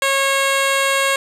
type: tone with low-pass filter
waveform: 10% pulse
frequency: 546 Hz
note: C#5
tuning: 26 cents flat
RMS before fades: -17 dBFS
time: 0.02-1.16 s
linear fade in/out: 2 ms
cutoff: 11000 Hz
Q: 0.88
effects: none